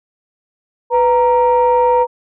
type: tone pair together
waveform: sine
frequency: 495.7 / 932.3 Hz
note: B4 / A#5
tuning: +6 / 0 cents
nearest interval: major seventh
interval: 1094 cents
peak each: -11 / -11 dBFS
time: 0.9-2.07 s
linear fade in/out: 50 ms
effects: tanh soft clip ceiling -4 dBFS